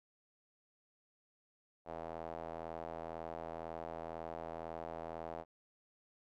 square tone with band-pass filter, 41 Hz, E1, 9 cents flat, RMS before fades -45 dBFS, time 1.85-5.45 s, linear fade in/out 50 ms, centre 680 Hz, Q 2.5, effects none

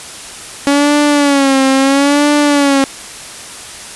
sawtooth tone with vibrato, 280 Hz, C#4, 18 cents sharp, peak -4 dBFS, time 0.67-2.84 s, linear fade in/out 0 ms, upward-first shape sine, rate 0.75 Hz, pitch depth 84 cents each way, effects white hiss -29 dBFS RMS until 3.95 s + resampled to 24000 Hz

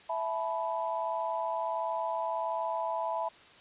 sine chord, E suspended fourth, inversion none, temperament equal with one note detuned, 659.3 / 866.4 / 987.8 Hz, E5 / A5 / B5, 0 / -27 / 0 cents, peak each -34 / -35 / -34 dBFS, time 0.09-3.29 s, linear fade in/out 10 ms, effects white hiss -55 dBFS RMS until 3.6 s + resampled to 8000 Hz

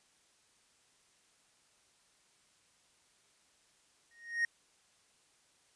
triangle tone with exponential growth, 1864.7 Hz, A#6, in tune, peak -24 dBFS, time 4.11-4.45 s, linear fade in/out 2 ms, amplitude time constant 73 ms, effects white hiss -69 dBFS RMS until 5.75 s + resampled to 22050 Hz

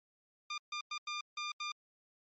15% pulse tone bursts at uneven times, 1201 Hz, D6, 38 cents sharp, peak -31 dBFS, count 6, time 0.5-0.58 / 0.72-0.81 / 0.91-0.98 / 1.07-1.21 / 1.37-1.52 / 1.6-1.72 s, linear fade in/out 5 ms, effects low-pass 11000 Hz 12 dB/octave + MP3 32 kbps

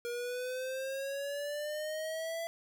square exponential sweep, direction up, 474.5 to 671 Hz, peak -36 dBFS, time 0.05-2.47 s, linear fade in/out 0 ms, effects none

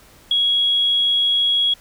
sine tone with ADSR envelope, 3322 Hz, G#7, in tune, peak -11 dBFS, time 0.31-1.74 s, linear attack 4 ms, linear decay 4 ms, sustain -3 dB, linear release 6 ms, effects tanh soft clip ceiling -7 dBFS + pink hiss -49 dBFS RMS until 1.8 s

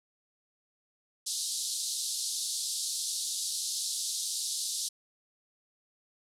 pink band-pass noise, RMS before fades -34 dBFS, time 1.26-4.89 s, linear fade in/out 10 ms, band 3800 to 11000 Hz, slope 48 dB/octave, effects none

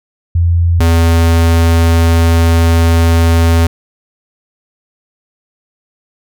sine / square tone pair in turn, 85.4 / 83.21 Hz, F2 / E2, -38 / +17 cents, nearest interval unison, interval 45 cents, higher first, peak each -7 dBFS, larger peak neither, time 0.35-0.8 / 0.8-3.67 s, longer second, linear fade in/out 5 ms, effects none

